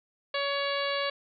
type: harmonic tone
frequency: 562 Hz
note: C#5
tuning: 24 cents sharp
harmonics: 1 / 2 / 3 / 4 / 5 / 6 / 7 / 8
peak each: -31 / -34 / -36 / -37 / -38 / -39 / -39 / -40 dBFS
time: 0.34-1.1 s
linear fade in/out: 5 ms
effects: none